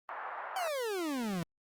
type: band-pass noise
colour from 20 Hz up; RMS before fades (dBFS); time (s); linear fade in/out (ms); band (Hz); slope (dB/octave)
pink; -41; 0.09-0.68; 0; 710 to 1600; 24
type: exponential sweep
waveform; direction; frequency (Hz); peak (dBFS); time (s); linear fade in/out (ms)
40% pulse; down; 784 to 161.4; -32; 0.56-1.43; 2
effects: Opus 48 kbps